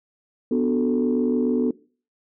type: chord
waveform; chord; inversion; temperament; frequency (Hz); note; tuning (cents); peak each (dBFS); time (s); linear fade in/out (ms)
sine; B minor seventh; none; equal; 246.9 / 293.7 / 370 / 440; B3 / D4 / F#4 / A4; 0 / 0 / 0 / 0; -20 / -26 / -26 / -24; 0.51-1.71; 5
effects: noise-tail reverb RT60 0.4 s tail -21 dB re dry + tanh soft clip ceiling -11 dBFS